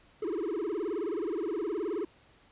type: tone with vibrato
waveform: triangle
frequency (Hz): 372.7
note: F#4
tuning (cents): +13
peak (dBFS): -28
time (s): 0.22-2.05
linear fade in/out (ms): 5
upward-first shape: sine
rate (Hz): 19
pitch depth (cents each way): 290
effects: pink hiss -61 dBFS RMS until 2.51 s + resampled to 8000 Hz